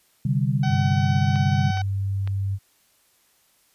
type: chord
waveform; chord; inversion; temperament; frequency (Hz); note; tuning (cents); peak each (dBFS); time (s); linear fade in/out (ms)
sine; C suspended second; none; just; 130.81 / 147.16 / 196.22; C3 / D3 / G3; 0 / +4 / +2; -22 / -23 / -26; 0.25-1.71; 5
type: harmonic tone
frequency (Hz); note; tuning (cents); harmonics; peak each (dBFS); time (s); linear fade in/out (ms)
758; F#5; +42; 1 / 2 / 3 / 4 / 5 / 6 / 7 / 8; -29 / -35 / -39 / -41 / -43 / -45 / -46 / -47; 0.63-1.82; 5
type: tone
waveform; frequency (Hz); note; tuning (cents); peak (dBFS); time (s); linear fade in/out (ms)
sine; 98; G2; 0; -22; 0.67-2.59; 50
type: clicks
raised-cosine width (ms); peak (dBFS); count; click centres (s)
0.3; -22; 3; 1.358 / 1.773 / 2.275
effects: white hiss -62 dBFS RMS until 3.74 s + resampled to 32000 Hz